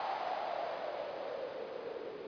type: noise with low-pass filter sweep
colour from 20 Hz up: violet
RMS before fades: -40 dBFS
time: 0-2.27 s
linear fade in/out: 2 ms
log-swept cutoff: 790 to 420 Hz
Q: 5.6
effects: resampled to 11025 Hz